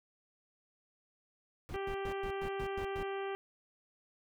brown noise bursts, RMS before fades -43 dBFS, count 8, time 1.69-3.028 s, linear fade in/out 0 ms, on 71 ms, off 110 ms
harmonic tone, 392 Hz, G4, in tune, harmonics 1 / 2 / 3 / 4 / 5 / 6 / 7 / 8, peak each -37 / -43 / -47 / -49 / -51 / -53 / -54 / -55 dBFS, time 1.74-3.35 s, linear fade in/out 0 ms
effects none

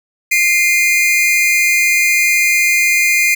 45% pulse tone pair together, 2093 / 2429 Hz, C7 / D#7, 0 / -42 cents, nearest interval minor third, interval 258 cents, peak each -13 dBFS, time 0.31-3.35 s, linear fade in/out 10 ms, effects none

